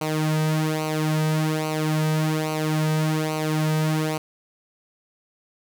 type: tone with flanger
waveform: sawtooth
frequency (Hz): 155.56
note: D#3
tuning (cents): 0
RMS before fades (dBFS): -23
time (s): 0.01-4.18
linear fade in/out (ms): 5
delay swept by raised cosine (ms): 0.57 to 2.87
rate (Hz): 1.2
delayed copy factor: -0.7
effects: none

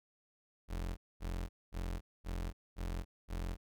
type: tone bursts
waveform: 35% pulse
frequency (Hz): 43.65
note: F1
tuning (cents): 0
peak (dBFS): -35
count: 6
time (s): 0.68-3.57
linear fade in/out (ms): 50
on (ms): 290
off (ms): 230
effects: none

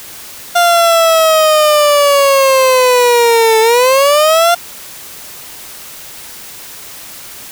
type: linear two-way sweep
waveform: 30% pulse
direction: down then up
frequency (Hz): 701 to 440 to 701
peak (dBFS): -4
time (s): 0.55-4.55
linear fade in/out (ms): 10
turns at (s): 3.6
effects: white hiss -31 dBFS RMS until 7.51 s

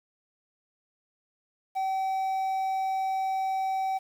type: tone with quantisation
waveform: triangle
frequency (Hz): 766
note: G5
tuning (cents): -40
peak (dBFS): -24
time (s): 1.75-3.99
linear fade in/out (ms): 20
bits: 9
effects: none

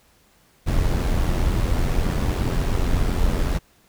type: noise with amplitude modulation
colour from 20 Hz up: brown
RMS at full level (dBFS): -18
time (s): 0.66-3.59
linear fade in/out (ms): 20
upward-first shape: sine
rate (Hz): 87.6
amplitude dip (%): 50
effects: pink hiss -58 dBFS RMS until 3.88 s

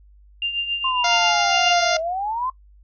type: tone with tremolo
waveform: sine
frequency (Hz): 2794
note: F7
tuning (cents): 0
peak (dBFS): -18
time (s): 0.42-1.73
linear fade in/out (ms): 2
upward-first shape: triangle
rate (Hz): 7.3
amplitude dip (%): 70
type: exponential two-way sweep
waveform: sine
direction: down then up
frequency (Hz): 1060 to 630 to 1060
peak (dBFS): -22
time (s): 0.84-2.5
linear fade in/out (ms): 5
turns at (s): 1.98
type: harmonic tone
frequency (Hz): 699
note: F5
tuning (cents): +1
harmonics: 1 / 2 / 3 / 4 / 5 / 6 / 7 / 8 / 9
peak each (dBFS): -22 / -25 / -27 / -28 / -29 / -30 / -30 / -31 / -32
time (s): 1.04-1.97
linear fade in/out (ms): 5
effects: noise-tail reverb RT60 0.1 s tail -17 dB re dry + added 50 Hz sine -47 dBFS peak until 2.83 s

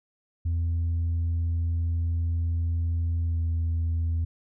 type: tone with pitch glide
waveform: sine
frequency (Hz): 83.8 to 82.69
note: E2 to E2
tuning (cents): +29 to +6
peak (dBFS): -21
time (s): 0.45-4.25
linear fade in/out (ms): 10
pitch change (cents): -23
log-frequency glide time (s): 3.24-3.39
effects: tanh soft clip ceiling -22 dBFS

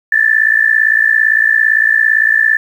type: tone with amplitude modulation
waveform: sine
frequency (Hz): 1760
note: A6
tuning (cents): 0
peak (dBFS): -4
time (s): 0.12-2.57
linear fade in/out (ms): 5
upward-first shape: sine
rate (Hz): 57.7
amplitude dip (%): 85
effects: 7-bit

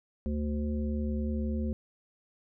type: harmonic tone with a mistuned harmonic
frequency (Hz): 74.1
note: D2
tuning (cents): +16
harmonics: 1 / 3 / 5 / 7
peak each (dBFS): -31 / -32 / -42 / -43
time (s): 0.26-1.73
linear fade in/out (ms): 0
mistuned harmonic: 1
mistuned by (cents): -26
effects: none

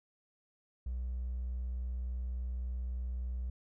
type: tone with hard clipping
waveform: triangle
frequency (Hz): 61.74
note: B1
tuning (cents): 0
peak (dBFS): -34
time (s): 0.86-3.5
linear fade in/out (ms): 5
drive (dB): 2
effects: none

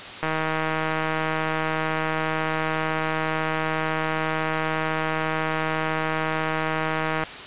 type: click train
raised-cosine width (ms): 0.5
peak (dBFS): -10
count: 1108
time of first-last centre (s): 0.23-7.236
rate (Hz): 158
effects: white hiss -36 dBFS RMS until 7.46 s + resampled to 8000 Hz

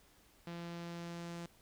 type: tone with low-pass filter sweep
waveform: sawtooth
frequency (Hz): 170.8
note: F3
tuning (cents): -38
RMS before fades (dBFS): -45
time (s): 0.47-1.46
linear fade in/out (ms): 2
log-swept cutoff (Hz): 4100 to 7900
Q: 1.1
effects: pink hiss -66 dBFS RMS until 1.61 s

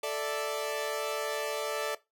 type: chord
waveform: sawtooth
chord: A suspended fourth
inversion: none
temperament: equal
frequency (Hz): 440 / 587.3 / 659.3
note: A4 / D5 / E5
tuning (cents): 0 / 0 / 0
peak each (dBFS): -31 / -30 / -35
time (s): 0.03-1.95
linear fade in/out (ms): 5
effects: noise-tail reverb RT60 0.2 s tail -18 dB re dry

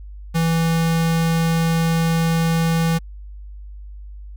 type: tone with notch filter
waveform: square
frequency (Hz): 164.81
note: E3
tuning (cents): 0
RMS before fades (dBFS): -18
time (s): 0.34-2.99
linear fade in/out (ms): 20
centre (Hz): 390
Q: 1.9
effects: added 50 Hz sine -33 dBFS peak until 4.36 s

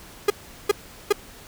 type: tone bursts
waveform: 45% pulse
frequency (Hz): 410.4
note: G#4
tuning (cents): -21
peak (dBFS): -14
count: 3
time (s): 0.28-1.126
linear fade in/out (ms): 5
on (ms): 22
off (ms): 390
effects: pink hiss -45 dBFS RMS until 1.47 s

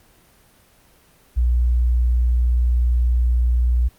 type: tone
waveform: sine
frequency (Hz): 60.4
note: B1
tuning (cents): -38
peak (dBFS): -14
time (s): 1.36-3.89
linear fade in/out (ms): 20
effects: pink hiss -54 dBFS RMS until 3.98 s + Opus 24 kbps

